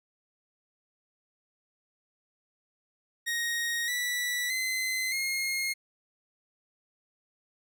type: tone with pitch steps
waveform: sawtooth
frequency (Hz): 1873 / 1959.3 / 2050 / 2144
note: A#6 / B6 / C7 / C7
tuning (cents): +8 / -14 / -36 / +42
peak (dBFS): -25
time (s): 3.26-5.74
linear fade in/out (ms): 20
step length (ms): 620
effects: none